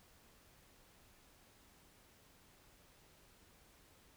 silence, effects pink hiss -66 dBFS RMS until 4.16 s

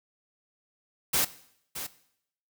white noise with echo, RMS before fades -25 dBFS, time 1.13-1.25 s, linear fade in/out 10 ms, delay 620 ms, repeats 1, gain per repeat -11 dB, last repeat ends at 1.87 s, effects noise-tail reverb RT60 0.7 s tail -17 dB re dry

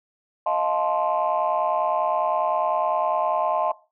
sine chord, F dominant seventh, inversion third, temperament just, 628.6 / 698.5 / 873.1 / 1047.7 Hz, Eb5 / F5 / A5 / C6, +18 / 0 / -14 / +2 cents, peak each -25 dBFS, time 0.46-3.72 s, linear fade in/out 5 ms, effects noise-tail reverb RT60 0.3 s tail -18 dB re dry + tanh soft clip ceiling -12 dBFS

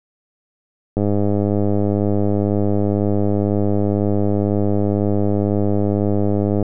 click train, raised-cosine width 2 ms, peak -6 dBFS, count 578, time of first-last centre 0.97-6.627 s, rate 102 Hz, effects none

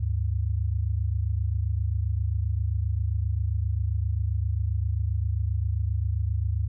sine tone pair together, 73.65 / 101.2 Hz, D2 / G#2, +6 / -44 cents, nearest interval tritone, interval 550 cents, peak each -26 dBFS, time 0-6.68 s, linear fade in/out 10 ms, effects none

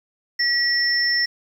sine tone pair together, 1928 / 5370 Hz, B6 / E8, -42 / +31 cents, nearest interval octave + tritone, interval 1773 cents, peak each -20 dBFS, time 0.39-1.26 s, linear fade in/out 10 ms, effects 8-bit

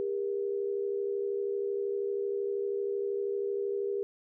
sine tone pair together, 400 / 472.8 Hz, G4 / A#4, +35 / +24 cents, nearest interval minor third, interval 289 cents, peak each -30 / -36 dBFS, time 0-4.03 s, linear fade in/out 0 ms, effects none

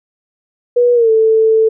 sine tone with pitch glide, 485.6 to 442.7 Hz, B4 to A4, -29 to +11 cents, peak -7 dBFS, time 0.76-1.69 s, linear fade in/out 10 ms, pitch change -160 cents, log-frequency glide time 0.94-1.1 s, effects none

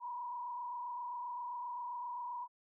sine tone with frequency modulation, 973 Hz, B5, 26 cents flat, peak -39 dBFS, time 0-2.48 s, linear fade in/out 50 ms, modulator 27.6 Hz, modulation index 1.2, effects none

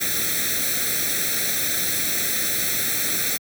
white noise with comb filter, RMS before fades -23 dBFS, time 0-3.38 s, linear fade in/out 20 ms, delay 0.51 ms, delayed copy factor +0.9, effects high-pass 100 Hz 12 dB/octave

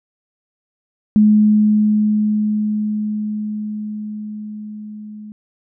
sine tone with level ramp, 211.9 Hz, G#3, 35 cents sharp, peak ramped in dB -7 to -31 dBFS, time 1.16-5.32 s, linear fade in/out 0 ms, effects none

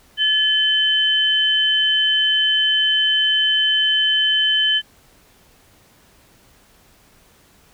sine tone pair together, 1721 / 3066 Hz, A6 / G7, -39 / -39 cents, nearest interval minor seventh, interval 1000 cents, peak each -21 / -15 dBFS, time 0.17-4.82 s, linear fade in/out 50 ms, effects pink hiss -53 dBFS RMS until 7.73 s

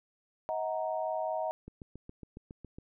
sine chord, D# minor, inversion none, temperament equal with one note detuned, 635 / 740 / 932.3 Hz, D#5 / F#5 / A#5, +35 / 0 / 0 cents, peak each -33 / -36 / -38 dBFS, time 0.49-1.51 s, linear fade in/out 0 ms
click train, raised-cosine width 3 ms, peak -32 dBFS, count 9, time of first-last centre 1.68-2.785 s, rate 7.24 Hz
effects none

